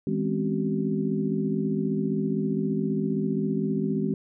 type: tone cluster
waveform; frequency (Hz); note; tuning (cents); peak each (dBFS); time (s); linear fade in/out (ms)
sine; 160.9 / 205.7 / 254.5 / 269.6 / 380.9; E3 / G#3 / C4 / C#4 / G4; -42 / -16 / -48 / -48 / -50; -30 / -27 / -32 / -32 / -31; 0.07-4.14; 2
effects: none